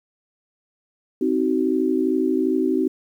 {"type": "chord", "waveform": "sine", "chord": "C diminished", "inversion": "none", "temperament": "just", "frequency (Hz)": [261.6, 314, 376.7], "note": ["C4", "Eb4", "Gb4"], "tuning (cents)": [0, 16, 31], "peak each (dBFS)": -22, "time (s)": [1.21, 2.88], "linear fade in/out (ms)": 5, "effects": ["9-bit"]}